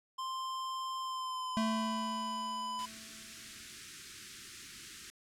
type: tone with pitch glide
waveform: square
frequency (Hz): 1046.5 to 1002.1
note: C6 to B5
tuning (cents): 0 to +25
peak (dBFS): -37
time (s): 0.18-2.86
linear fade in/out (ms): 10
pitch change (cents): -75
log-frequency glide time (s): 1-1.89
type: tone with exponential decay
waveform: square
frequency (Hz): 221.1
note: A3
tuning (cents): +9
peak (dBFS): -30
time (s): 1.57-3.78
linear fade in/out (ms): 0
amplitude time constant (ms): 480
type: band-stop noise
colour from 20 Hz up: white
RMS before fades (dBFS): -46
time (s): 2.79-5.1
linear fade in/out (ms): 0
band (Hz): 390 to 1300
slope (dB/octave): 48
effects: low-pass 8000 Hz 12 dB/octave